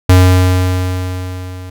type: tone with level ramp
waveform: square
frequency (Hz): 91.7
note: F#2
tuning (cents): -15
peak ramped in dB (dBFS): -3 to -27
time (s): 0.09-1.7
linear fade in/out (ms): 5
effects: none